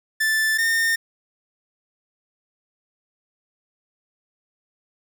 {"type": "tone pair in turn", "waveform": "45% pulse", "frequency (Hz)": [1760, 1821], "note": ["A6", "A#6"], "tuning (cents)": [0, -41], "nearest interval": "minor second", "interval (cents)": 59, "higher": "second", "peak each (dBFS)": -18, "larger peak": "neither", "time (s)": [[0.2, 0.58], [0.58, 0.96]], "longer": "neither", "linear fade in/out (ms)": 10, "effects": []}